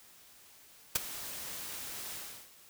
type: noise with ADSR envelope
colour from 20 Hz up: white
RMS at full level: -25 dBFS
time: 0.95-2.51 s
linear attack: 8 ms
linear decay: 16 ms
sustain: -17 dB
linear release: 360 ms
effects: white hiss -58 dBFS RMS until 2.69 s